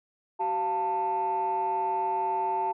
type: tone cluster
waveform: sine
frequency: 381.7 / 696 / 889 Hz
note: G4 / F5 / A5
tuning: -46 / -6 / +18 cents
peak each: -33 / -33 / -25 dBFS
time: 0.39-2.73 s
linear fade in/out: 20 ms
effects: tanh soft clip ceiling -20 dBFS